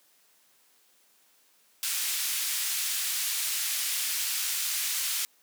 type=band-pass noise; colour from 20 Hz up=white; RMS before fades=-30 dBFS; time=1.83-5.25 s; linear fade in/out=0 ms; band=2000 to 14000 Hz; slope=12 dB/octave; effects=white hiss -64 dBFS RMS until 5.42 s + high-pass 200 Hz 12 dB/octave